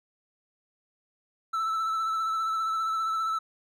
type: tone with vibrato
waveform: triangle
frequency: 1318.5 Hz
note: E6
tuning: in tune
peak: -24 dBFS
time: 1.53-3.39 s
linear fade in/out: 10 ms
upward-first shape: triangle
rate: 15 Hz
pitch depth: 31 cents each way
effects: none